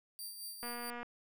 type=tone with tremolo; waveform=10% pulse; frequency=4699 Hz; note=D8; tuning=in tune; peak=-35 dBFS; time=0.19-0.9 s; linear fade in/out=0 ms; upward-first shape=sine; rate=4.6 Hz; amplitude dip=50%
type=click train; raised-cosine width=0.5 ms; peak=-30 dBFS; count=97; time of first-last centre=0.63-1.03 s; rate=240 Hz
effects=none